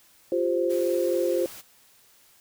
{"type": "chord", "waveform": "sine", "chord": "F suspended second", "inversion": "none", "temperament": "just", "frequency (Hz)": [349.2, 392.9, 523.8], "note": ["F4", "G4", "C5"], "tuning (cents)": [0, 4, 2], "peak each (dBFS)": [-25, -29, -25], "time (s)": [0.32, 1.46], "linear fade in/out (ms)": 2}
{"type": "noise", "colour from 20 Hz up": "white", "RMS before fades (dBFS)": -43, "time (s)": [0.69, 1.62], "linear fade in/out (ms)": 20}
{"effects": ["white hiss -58 dBFS RMS until 2.4 s"]}